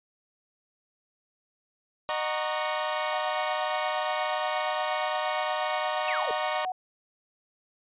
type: chord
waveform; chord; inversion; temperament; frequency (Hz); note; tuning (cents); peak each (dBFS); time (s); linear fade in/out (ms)
sawtooth; D# minor seventh; none; equal with one note detuned; 613 / 740 / 932.3 / 1108.7; D#5 / F#5 / A#5 / C#6; -26 / 0 / 0 / 0; -27 / -31 / -29 / -30; 2.09-6.65; 0
type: tone with tremolo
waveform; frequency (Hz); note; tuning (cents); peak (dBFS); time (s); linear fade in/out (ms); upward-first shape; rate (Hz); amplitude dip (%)
sine; 740; F#5; 0; -27; 3.13-6.72; 2; sine; 8.5; 45
type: exponential sweep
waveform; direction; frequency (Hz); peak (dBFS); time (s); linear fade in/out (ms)
sine; down; 2794 to 417.7; -30; 6.08-6.31; 0
effects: resampled to 8000 Hz